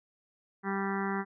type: harmonic tone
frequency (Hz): 196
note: G3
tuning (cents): 0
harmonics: 1 / 2 / 4 / 5 / 6 / 7 / 8 / 9 / 10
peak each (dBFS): -33 / -36 / -39 / -40 / -41 / -41 / -42 / -43 / -43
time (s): 0.63-1.25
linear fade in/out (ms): 50
effects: none